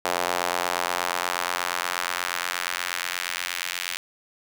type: tone with high-pass filter sweep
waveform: sawtooth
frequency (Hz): 88.4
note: F2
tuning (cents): +22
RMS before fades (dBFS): -28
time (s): 0.05-3.97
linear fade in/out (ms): 0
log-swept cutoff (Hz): 660 to 2300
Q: 1.2
effects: none